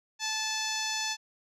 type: tone with low-pass filter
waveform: 10% pulse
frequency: 872 Hz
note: A5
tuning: 16 cents flat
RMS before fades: -32 dBFS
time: 0.19-1.17 s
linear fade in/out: 50 ms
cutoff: 6700 Hz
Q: 3
effects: none